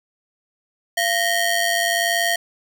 sawtooth ring-modulated tone, 1271 Hz, D#6, 36 cents sharp, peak -11 dBFS, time 0.97-2.36 s, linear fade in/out 5 ms, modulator 585 Hz, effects none

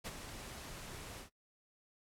pink noise with ADSR envelope, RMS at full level -41 dBFS, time 0.04-1.3 s, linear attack 21 ms, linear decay 42 ms, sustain -7 dB, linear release 110 ms, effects noise-tail reverb RT60 0.1 s tail -20 dB re dry + low-pass 12000 Hz 12 dB/octave

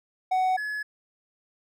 triangle tone pair in turn, 746 / 1700.1 Hz, F#5 / G#6, +14 / +40 cents, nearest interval octave + major second, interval 1426 cents, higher second, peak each -19 / -27 dBFS, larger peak first, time 0.31-0.57 / 0.57-0.83 s, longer neither, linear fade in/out 10 ms, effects none

